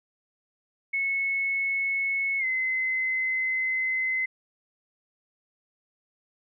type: tone with pitch glide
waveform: sine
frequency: 2197 to 2050 Hz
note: C#7 to C7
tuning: -16 to -36 cents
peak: -24 dBFS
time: 0.93-4.26 s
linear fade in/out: 10 ms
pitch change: -120 cents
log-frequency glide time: 2.39-2.45 s
effects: none